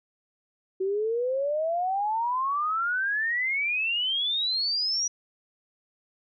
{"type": "exponential sweep", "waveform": "sine", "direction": "up", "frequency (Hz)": [372.8, 5850], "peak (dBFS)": -24, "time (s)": [0.8, 5.08], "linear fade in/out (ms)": 10, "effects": []}